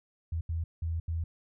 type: tone bursts at uneven times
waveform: sine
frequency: 82.41 Hz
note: E2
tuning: in tune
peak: -29 dBFS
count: 4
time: 0.32-0.41 / 0.49-0.64 / 0.82-1 / 1.08-1.24 s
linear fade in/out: 5 ms
effects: none